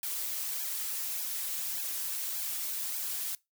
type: noise with flanger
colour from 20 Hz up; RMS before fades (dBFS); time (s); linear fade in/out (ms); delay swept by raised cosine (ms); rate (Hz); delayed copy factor
blue; -35; 0.03-3.35; 2; 1.2 to 6.9; 1.7; +1
effects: noise-tail reverb RT60 0.2 s tail -22 dB re dry